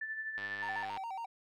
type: tone with tremolo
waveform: sine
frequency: 1760 Hz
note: A6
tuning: in tune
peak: -35 dBFS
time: 0.01-0.85 s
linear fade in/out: 5 ms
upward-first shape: sine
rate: 12 Hz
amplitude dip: 50%
type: click train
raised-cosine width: 0.3 ms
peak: -29 dBFS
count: 61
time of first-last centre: 0.38-0.974 s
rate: 101 Hz
type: tone with vibrato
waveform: triangle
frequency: 843 Hz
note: G#5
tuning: 26 cents sharp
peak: -36 dBFS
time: 0.62-1.26 s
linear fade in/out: 10 ms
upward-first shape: square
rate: 7.2 Hz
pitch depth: 160 cents each way
effects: none